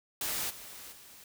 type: noise with level steps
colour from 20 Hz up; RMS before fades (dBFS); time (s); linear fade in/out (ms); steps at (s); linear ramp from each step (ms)
white; -34 / -47 / -53; 0.21-1.24; 2; 0.49 / 0.91; 20
effects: none